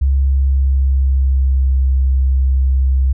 sine tone with pitch glide, 67.9 to 65.93 Hz, C#2 to C2, -35 to +14 cents, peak -10 dBFS, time 0.01-3.13 s, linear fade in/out 10 ms, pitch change -51 cents, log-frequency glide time 0.12-1.79 s, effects none

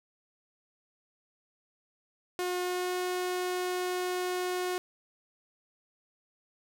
sawtooth tone with pitch glide, 360.3 to 362.8 Hz, F#4 to F#4, -46 to -34 cents, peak -26 dBFS, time 2.39-4.78 s, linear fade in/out 0 ms, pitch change +12 cents, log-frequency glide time 2.62-2.94 s, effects none

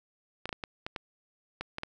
clicks, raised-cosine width 0.3 ms, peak -19 dBFS, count 9, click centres 0.456 / 0.492 / 0.528 / 0.638 / 0.865 / 0.962 / 1.61 / 1.784 / 1.834 s, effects none

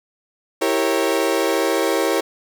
35% pulse chord, E diminished seventh, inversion none, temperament equal with one note detuned, 329.6 / 392 / 466.2 / 548.9 Hz, E4 / G4 / Bb4 / Db5, 0 / 0 / 0 / -17 cents, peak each -21 dBFS, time 0.61-2.21 s, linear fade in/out 10 ms, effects none

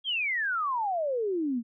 sine exponential sweep, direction down, 3322 to 222.3 Hz, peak -26 dBFS, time 0.04-1.63 s, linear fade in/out 50 ms, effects none

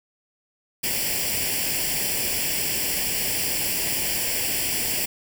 white noise with comb filter, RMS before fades -25 dBFS, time 0.83-5.06 s, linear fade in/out 10 ms, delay 0.39 ms, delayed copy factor +0.8, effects none

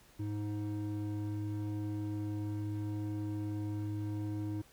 triangle tone pair together, 104.1 / 313.1 Hz, G#2 / D#4, +5 / +11 cents, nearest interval octave + perfect fifth, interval 1906 cents, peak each -33 / -35 dBFS, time 0.19-4.62 s, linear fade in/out 10 ms, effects tanh soft clip ceiling -30 dBFS + pink hiss -62 dBFS RMS until 4.72 s

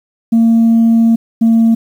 sine tone pair in turn, 228.5 / 227.4 Hz, A#3 / A#3, -34 / -43 cents, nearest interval unison, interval 9 cents, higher first, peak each -4 dBFS, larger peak neither, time 0.32-1.16 / 1.41-1.75 s, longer first, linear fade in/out 10 ms, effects tanh soft clip ceiling -4 dBFS + 7-bit

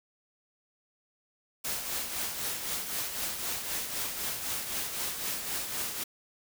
white noise with tremolo, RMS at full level -32 dBFS, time 1.64-6.04 s, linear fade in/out 10 ms, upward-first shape triangle, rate 3.9 Hz, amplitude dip 55%, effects none

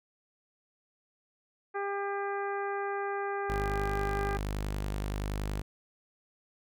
harmonic tone, 400 Hz, G4, 35 cents sharp, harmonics 1 / 2 / 3 / 4 / 5 / 6, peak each -34 / -36 / -39 / -40 / -46 / -52 dBFS, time 1.74-4.38 s, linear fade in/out 20 ms
sawtooth tone, 50.6 Hz, G#1, 44 cents flat, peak -28 dBFS, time 3.49-5.62 s, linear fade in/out 10 ms
effects none

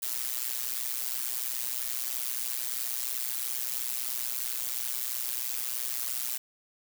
blue noise with amplitude modulation, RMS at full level -29 dBFS, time 0.02-6.38 s, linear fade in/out 10 ms, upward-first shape sine, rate 123 Hz, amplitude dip 90%, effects none

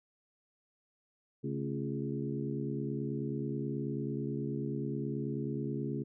harmonic tone with a mistuned harmonic, 69.3 Hz, C#2, in tune, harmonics 2 / 3 / 4 / 5 / 6, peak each -37 / -39 / -40 / -41 / -42 dBFS, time 1.43-6.04 s, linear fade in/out 20 ms, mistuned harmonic 3, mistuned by +83 cents, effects none

